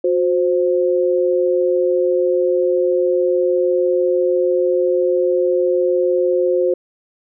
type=tone pair together; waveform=sine; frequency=362.9 / 523.3 Hz; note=F#4 / C5; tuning=-34 / 0 cents; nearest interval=tritone; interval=634 cents; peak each=-16 dBFS; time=0.04-6.74 s; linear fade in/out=5 ms; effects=none